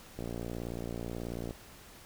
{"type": "click train", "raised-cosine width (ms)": 2, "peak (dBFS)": -25, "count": 78, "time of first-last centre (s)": [0.19, 1.508], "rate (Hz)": 58.4, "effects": ["pink hiss -53 dBFS RMS until 2.05 s"]}